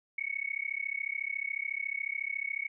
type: tone with amplitude modulation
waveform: sine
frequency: 2217 Hz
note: C#7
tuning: in tune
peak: -28 dBFS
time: 0.18-2.68 s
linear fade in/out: 5 ms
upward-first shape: sine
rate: 34 Hz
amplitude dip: 100%
effects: none